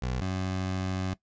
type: tone pair in turn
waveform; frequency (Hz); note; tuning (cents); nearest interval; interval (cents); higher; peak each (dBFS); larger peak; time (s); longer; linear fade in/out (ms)
20% pulse; 62.8 / 93.63; B1 / F#2; +30 / +21; perfect fifth; 691; second; -24; neither; 0.02-0.21 / 0.21-1.14; second; 5
effects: noise-tail reverb RT60 0.1 s tail -18 dB re dry + resampled to 16000 Hz